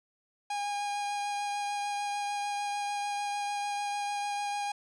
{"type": "tone with vibrato", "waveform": "45% pulse", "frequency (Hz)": 816, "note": "G#5", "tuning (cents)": -31, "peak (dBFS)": -31, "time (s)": [0.5, 4.72], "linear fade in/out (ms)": 5, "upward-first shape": "sine", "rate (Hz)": 6.7, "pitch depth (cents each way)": 10, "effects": ["resampled to 22050 Hz", "11-bit"]}